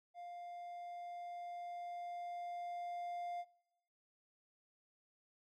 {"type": "tone with level ramp", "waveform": "triangle", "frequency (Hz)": 701, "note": "F5", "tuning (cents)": 6, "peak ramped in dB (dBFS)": [-45, -38], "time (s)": [0.14, 3.45], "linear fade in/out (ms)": 50, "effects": ["noise-tail reverb RT60 1.0 s tail -23 dB re dry"]}